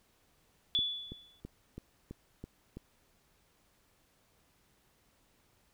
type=tone with exponential decay; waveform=sine; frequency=3441 Hz; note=A7; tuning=39 cents flat; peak=-25 dBFS; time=0.75-1.4 s; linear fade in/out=0 ms; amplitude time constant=140 ms
type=click train; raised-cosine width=3 ms; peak=-30 dBFS; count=7; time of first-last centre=0.79-2.77 s; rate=3.03 Hz
effects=pink hiss -70 dBFS RMS until 5.73 s